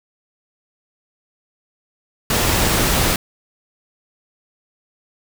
pink noise, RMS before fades -17 dBFS, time 2.3-3.16 s, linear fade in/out 2 ms, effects none

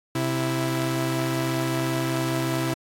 sawtooth tone pair together, 130.8 / 329.6 Hz, C3 / E4, 0 / 0 cents, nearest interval octave + major third, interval 1600 cents, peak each -22 dBFS, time 0.15-2.74 s, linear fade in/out 5 ms, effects AAC 64 kbps

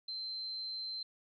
sine tone, 4107 Hz, C8, 33 cents flat, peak -38 dBFS, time 0.08-1.03 s, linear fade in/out 5 ms, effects none

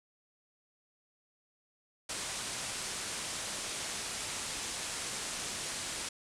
white low-pass noise, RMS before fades -39 dBFS, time 2.09-6.09 s, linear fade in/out 5 ms, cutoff 9700 Hz, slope 48 dB/octave, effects none

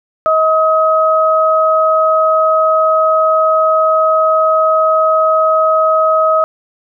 sine tone pair together, 634.1 / 1269 Hz, D#5 / D#6, +33 / +34 cents, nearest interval octave, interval 1201 cents, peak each -11 dBFS, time 0.26-6.44 s, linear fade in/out 0 ms, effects none

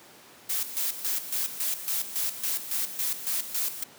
blue noise with tremolo, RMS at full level -28 dBFS, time 0.49-3.84 s, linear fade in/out 10 ms, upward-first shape square, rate 3.6 Hz, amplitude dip 70%, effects pink hiss -51 dBFS RMS until 3.98 s + high-pass 200 Hz 12 dB/octave

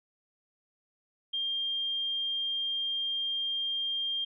sine tone, 3200 Hz, G7, 35 cents sharp, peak -29 dBFS, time 1.33-4.25 s, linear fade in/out 10 ms, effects none

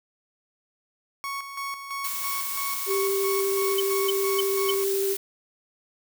30% pulse tone with tremolo, 1108.7 Hz, C#6, in tune, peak -27 dBFS, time 1.24-4.84 s, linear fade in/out 0 ms, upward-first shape square, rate 3 Hz, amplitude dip 55%
blue noise, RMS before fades -31 dBFS, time 2.04-5.17 s, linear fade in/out 5 ms
sine tone with vibrato, 392 Hz, G4, in tune, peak -23 dBFS, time 2.86-5.17 s, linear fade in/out 50 ms, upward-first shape sine, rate 12 Hz, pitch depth 11 cents each way
sine tone bursts, 3061 Hz, G7, 42 cents flat, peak -23 dBFS, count 4, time 3.78-4.708 s, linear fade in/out 5 ms, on 22 ms, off 280 ms
effects none

